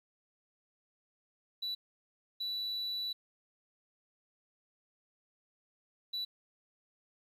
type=tone bursts at uneven times; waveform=sine; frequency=3951 Hz; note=B7; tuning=in tune; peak=-32 dBFS; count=3; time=1.62-1.75 / 2.4-3.13 / 6.13-6.25 s; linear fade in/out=10 ms; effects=tanh soft clip ceiling -33 dBFS + 11-bit